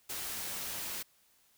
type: noise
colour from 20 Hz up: white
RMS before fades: -39 dBFS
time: 0.09-1.03 s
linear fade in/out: 10 ms
effects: white hiss -68 dBFS RMS until 1.57 s